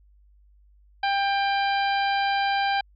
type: harmonic tone with a mistuned harmonic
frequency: 794 Hz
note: G5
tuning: 22 cents sharp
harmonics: 1 / 2 / 3 / 4 / 5 / 6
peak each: -22 / -28 / -32 / -34 / -36 / -38 dBFS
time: 1.03-2.81 s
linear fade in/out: 5 ms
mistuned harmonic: 4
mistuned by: -23 cents
effects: added 50 Hz sine -53 dBFS peak until 2.95 s + MP3 96 kbps